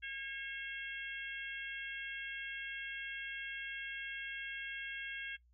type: harmonic tone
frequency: 543 Hz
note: C#5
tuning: 36 cents flat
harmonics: 3 / 4 / 5 / 6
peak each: -44 / -46 / -48 / -50 dBFS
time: 0.02-5.37 s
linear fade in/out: 20 ms
effects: noise-tail reverb RT60 0.1 s tail -17 dB re dry + added 60 Hz sine -65 dBFS peak until 5.53 s